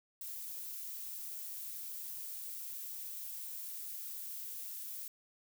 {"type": "noise", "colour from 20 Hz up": "violet", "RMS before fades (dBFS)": -44, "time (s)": [0.21, 5.08], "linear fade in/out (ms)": 2, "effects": []}